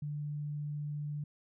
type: tone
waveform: sine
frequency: 147.6 Hz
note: D3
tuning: 9 cents sharp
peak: -35 dBFS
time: 0.02-1.24 s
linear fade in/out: 5 ms
effects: none